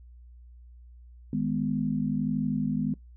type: chord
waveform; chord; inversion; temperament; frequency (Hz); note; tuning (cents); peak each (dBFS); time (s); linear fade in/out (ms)
sine; G# minor; second; just; 155.74 / 207.7 / 249.2; D#3 / G#3 / B3; +2 / 0 / +16; -31 / -29 / -29; 1.33-2.94; 2
effects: noise-tail reverb RT60 0.2 s tail -26 dB re dry + added 60 Hz sine -47 dBFS peak until 3.16 s